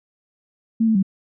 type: tone with pitch steps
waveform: sine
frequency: 225.4 / 221.2 / 192.6 Hz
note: A3 / A3 / G3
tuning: +42 / +9 / -30 cents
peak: -14 dBFS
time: 0.8-1.028 s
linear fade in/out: 10 ms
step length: 76 ms
effects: none